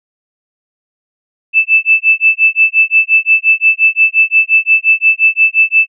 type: tone with tremolo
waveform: sine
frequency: 2637 Hz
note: E7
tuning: in tune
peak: -3 dBFS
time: 1.53-5.88 s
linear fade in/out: 50 ms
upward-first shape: sine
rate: 5.7 Hz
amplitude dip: 100%
effects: none